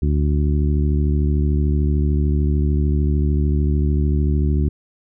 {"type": "harmonic tone", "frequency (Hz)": 73.4, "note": "D2", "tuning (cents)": 0, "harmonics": [1, 2, 3, 4, 5], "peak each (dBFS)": [-16, -22, -26, -28, -30], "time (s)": [0.02, 4.69], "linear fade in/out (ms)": 5, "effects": []}